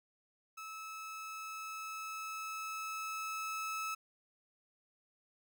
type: tone with level ramp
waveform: 30% pulse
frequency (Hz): 1300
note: E6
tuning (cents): -24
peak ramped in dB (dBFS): -42 to -34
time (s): 0.57-3.95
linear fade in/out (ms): 10
effects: none